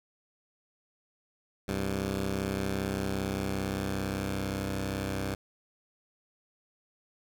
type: tone pair together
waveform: 10% pulse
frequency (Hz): 65.1 / 97.6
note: C2 / G2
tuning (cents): -8 / -7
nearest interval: perfect fifth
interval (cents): 701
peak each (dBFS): -27 / -24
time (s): 1.68-5.35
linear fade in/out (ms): 5
effects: none